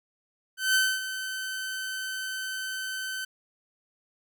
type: tone with ADSR envelope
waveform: sawtooth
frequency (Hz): 1531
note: G6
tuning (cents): -41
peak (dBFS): -16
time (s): 0.57-3.25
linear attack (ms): 180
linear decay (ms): 250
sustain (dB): -12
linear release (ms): 7
effects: none